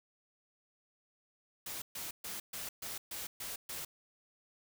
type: noise bursts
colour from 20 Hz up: white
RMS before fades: -42 dBFS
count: 8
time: 1.66-3.85 s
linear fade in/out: 5 ms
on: 160 ms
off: 130 ms
effects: none